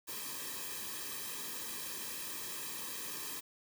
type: noise with comb filter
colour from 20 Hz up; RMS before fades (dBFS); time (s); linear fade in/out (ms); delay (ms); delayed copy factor
white; -42; 0.07-3.41; 20; 1.4; -0.9
effects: none